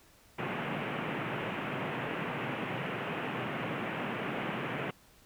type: band-pass noise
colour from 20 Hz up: pink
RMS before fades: -36 dBFS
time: 0.38-4.91 s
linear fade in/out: 10 ms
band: 120 to 2900 Hz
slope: 48 dB/octave
effects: pink hiss -61 dBFS RMS until 5.25 s